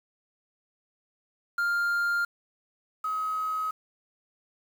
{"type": "tone pair in turn", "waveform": ["triangle", "sine"], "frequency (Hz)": [1400, 1270.5], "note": ["F6", "D#6"], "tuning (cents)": [4, 36], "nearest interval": "major second", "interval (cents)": 168, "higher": "first", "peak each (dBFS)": [-22, -27], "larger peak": "first", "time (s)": [[1.58, 2.25], [3.04, 3.71]], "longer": "neither", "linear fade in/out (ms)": 5, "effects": ["8-bit"]}